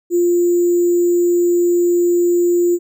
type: tone with sample-and-hold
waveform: sine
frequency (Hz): 349.2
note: F4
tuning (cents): 0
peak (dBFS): -11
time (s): 0.1-2.79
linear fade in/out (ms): 50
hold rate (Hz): 7350
effects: none